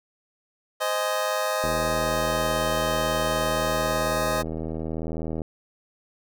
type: chord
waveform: 25% pulse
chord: Ab major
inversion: first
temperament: just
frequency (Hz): 519.1 / 623 / 830.6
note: C5 / Eb5 / Ab5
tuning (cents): -14 / +2 / 0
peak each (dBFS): -25 / -22 / -28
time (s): 0.8-4.43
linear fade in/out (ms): 20
type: click train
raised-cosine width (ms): 2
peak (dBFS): -18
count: 304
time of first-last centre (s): 1.64-5.418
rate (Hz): 80.2
effects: none